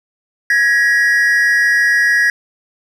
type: tone pair together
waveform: triangle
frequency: 1661.2 / 1907.6 Hz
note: G#6 / A#6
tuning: 0 / +39 cents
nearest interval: major second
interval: 239 cents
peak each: -11 dBFS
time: 0.5-2.3 s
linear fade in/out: 2 ms
effects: none